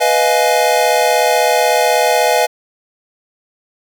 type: chord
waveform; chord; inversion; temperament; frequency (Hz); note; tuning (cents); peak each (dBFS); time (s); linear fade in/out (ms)
square; F half-diminished seventh; second; equal with one note detuned; 493.9 / 622.3 / 698.5 / 841.2; Cb5 / Eb5 / F5 / Ab5; 0 / 0 / 0 / +22; -17; 0-2.47; 20
effects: none